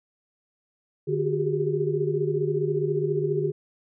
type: tone cluster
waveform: sine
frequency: 149.6 / 365.2 / 395 / 409.7 Hz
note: D3 / F#4 / G4 / G#4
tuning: +32 / -23 / +13 / -24 cents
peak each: -28 dBFS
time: 1.07-3.52 s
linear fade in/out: 20 ms
effects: none